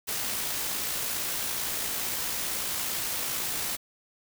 white noise with amplitude modulation, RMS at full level -30 dBFS, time 0.07-3.77 s, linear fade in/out 20 ms, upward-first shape sine, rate 57.7 Hz, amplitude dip 25%, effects none

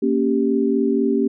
sine chord, G diminished, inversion first, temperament equal, 233.1 / 277.2 / 392 Hz, Bb3 / Db4 / G4, 0 / 0 / 0 cents, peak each -20 dBFS, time 0.02-1.28 s, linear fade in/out 10 ms, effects none

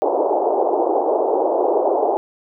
pink band-pass noise, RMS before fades -18 dBFS, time 0.02-2.17 s, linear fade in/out 0 ms, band 350 to 860 Hz, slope 48 dB/octave, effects none

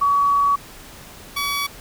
sine / 15% pulse tone pair in turn, 1132 / 1136 Hz, C#6 / C#6, +36 / +42 cents, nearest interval unison, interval 6 cents, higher second, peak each -14 / -15 dBFS, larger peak first, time 0.01-0.56 / 1.36-1.67 s, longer first, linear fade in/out 10 ms, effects pink hiss -41 dBFS RMS until 1.8 s

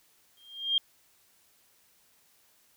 sine tone with exponential growth, 3209 Hz, G7, 40 cents sharp, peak -20 dBFS, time 0.37-0.78 s, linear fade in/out 2 ms, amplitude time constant 89 ms, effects white hiss -65 dBFS RMS until 2.76 s

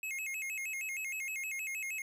square tone with vibrato, 2349 Hz, D7, in tune, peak -37 dBFS, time 0.03-2.02 s, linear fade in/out 2 ms, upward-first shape square, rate 6.4 Hz, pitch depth 160 cents each way, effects none

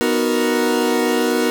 40% pulse chord, B major seventh, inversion none, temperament equal, 246.9 / 311.1 / 370 / 466.2 Hz, B3 / D#4 / F#4 / A#4, 0 / 0 / 0 / 0 cents, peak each -20 / -22 / -21 / -19 dBFS, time 0.01-1.5 s, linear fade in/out 0 ms, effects none

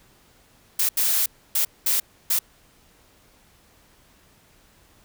blue noise bursts at uneven times, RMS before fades -21 dBFS, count 5, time 0.79-0.89 / 0.97-1.26 / 1.55-1.65 / 1.86-2 / 2.3-2.39 s, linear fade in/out 5 ms, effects pink hiss -57 dBFS RMS until 5.04 s

